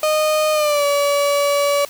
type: tone with pitch glide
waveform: 35% pulse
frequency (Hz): 616 to 571.4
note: D#5 to D5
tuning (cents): -17 to -48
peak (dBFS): -13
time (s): 0.03-1.85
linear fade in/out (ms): 2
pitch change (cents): -131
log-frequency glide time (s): 0.53-0.85
effects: white hiss -39 dBFS RMS until 1.89 s